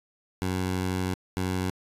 15% pulse tone pair in turn, 92.5 / 92.5 Hz, F#2 / F#2, 0 / 0 cents, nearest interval unison, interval 0 cents, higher neither, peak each -20 dBFS, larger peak neither, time 0.42-1.14 / 1.37-1.7 s, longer first, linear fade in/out 0 ms, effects resampled to 32000 Hz

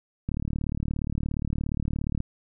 click train, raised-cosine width 5 ms, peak -16 dBFS, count 72, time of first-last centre 0.29-2.204 s, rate 37.1 Hz, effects none

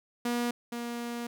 sawtooth tone pair in turn, 240 / 237.4 Hz, B3 / A#3, -49 / +32 cents, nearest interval unison, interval 19 cents, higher first, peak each -24 / -30 dBFS, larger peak first, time 0.25-0.51 / 0.72-1.27 s, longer second, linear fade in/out 5 ms, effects none

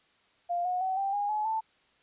sine tone with pitch steps, 698.5 / 726.5 / 755.6 / 785.9 / 817.3 / 850.1 / 884.1 Hz, F5 / F#5 / F#5 / G5 / G#5 / G#5 / A5, 0 / -32 / +36 / +4 / -28 / +40 / +8 cents, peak -27 dBFS, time 0.49-1.61 s, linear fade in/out 20 ms, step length 160 ms, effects white hiss -66 dBFS RMS until 2.02 s + resampled to 8000 Hz

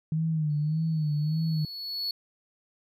sine tone with vibrato, 154.9 Hz, D#3, 7 cents flat, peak -24 dBFS, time 0.12-1.65 s, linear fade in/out 2 ms, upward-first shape sine, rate 1.7 Hz, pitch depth 78 cents each way
triangle tone with exponential growth, 4399 Hz, C#8, 14 cents flat, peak -26 dBFS, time 0.5-2.11 s, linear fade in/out 2 ms, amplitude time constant 350 ms
effects none

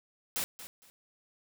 white noise with echo, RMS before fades -33 dBFS, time 0.36-0.44 s, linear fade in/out 0 ms, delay 230 ms, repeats 2, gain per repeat -13 dB, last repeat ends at 0.9 s, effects none

